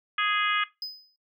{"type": "harmonic tone", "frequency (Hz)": 415.3, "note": "G#4", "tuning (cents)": 0, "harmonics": [3, 4, 5, 6, 7, 8], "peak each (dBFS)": [-27, -29, -31, -33, -34, -35], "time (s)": [0.18, 0.64], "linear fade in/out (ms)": 5}
{"type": "tone with exponential decay", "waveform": "triangle", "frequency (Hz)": 5020, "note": "D#8", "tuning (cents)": 15, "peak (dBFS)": -28, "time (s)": [0.82, 1.16], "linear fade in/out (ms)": 2, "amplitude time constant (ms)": 72}
{"effects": ["noise-tail reverb RT60 0.2 s tail -17 dB re dry"]}